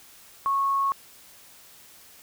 sine tone, 1100 Hz, C#6, 14 cents flat, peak -21 dBFS, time 0.46-0.92 s, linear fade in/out 0 ms, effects white hiss -51 dBFS RMS until 2.22 s

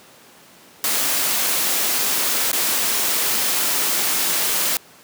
white noise with dropouts, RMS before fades -20 dBFS, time 0.84-4.77 s, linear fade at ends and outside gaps 1 ms, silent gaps 2.516-2.53 s, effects pink hiss -47 dBFS RMS until 5.03 s + high-pass 200 Hz 12 dB/octave

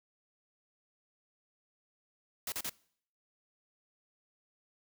white noise bursts, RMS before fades -37 dBFS, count 3, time 2.47-2.695 s, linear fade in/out 2 ms, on 51 ms, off 36 ms, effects noise-tail reverb RT60 0.6 s tail -23 dB re dry

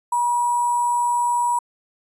sine tone with sample-and-hold, 963 Hz, B5, 44 cents flat, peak -17 dBFS, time 0.12-1.59 s, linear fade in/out 5 ms, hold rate 8820 Hz, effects resampled to 22050 Hz

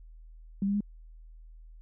sine tone with pitch steps, 196.9 / 201 / 205.3 Hz, G3 / G3 / G#3, +8 / +44 / -20 cents, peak -25 dBFS, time 0.62-0.806 s, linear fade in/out 2 ms, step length 62 ms, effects added 40 Hz sine -47 dBFS peak until 1.81 s

